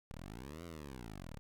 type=linear two-way sweep; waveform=10% pulse; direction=up then down; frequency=32.41 to 87.31 to 32.41 Hz; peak=-38 dBFS; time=0.11-1.39 s; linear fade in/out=0 ms; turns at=0.64 s; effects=none